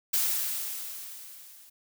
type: noise with level ramp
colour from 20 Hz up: blue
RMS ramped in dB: -25 to -53 dBFS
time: 0.13-1.7 s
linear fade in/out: 10 ms
effects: none